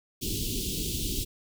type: band-stop noise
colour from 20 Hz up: pink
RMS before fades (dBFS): -31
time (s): 0.21-1.25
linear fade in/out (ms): 20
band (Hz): 410 to 2900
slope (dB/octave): 48
effects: none